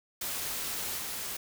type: noise with level steps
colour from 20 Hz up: white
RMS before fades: -35 / -37 dBFS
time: 0.21-1.37 s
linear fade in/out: 5 ms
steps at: 0.97 s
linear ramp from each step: 20 ms
effects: none